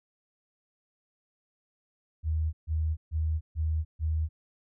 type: tone bursts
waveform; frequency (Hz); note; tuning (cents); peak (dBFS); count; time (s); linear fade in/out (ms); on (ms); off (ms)
sine; 78.9; D#2; +25; -25; 5; 2.23-4.29; 50; 300; 140
effects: none